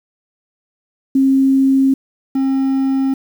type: tone pair in turn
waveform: sine / triangle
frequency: 268.6 / 268.6 Hz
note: C4 / C4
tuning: +46 / +46 cents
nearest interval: unison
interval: 0 cents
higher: neither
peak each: -9 / -11 dBFS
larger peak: first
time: 1.15-1.94 / 2.35-3.14 s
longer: neither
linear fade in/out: 5 ms
effects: 7-bit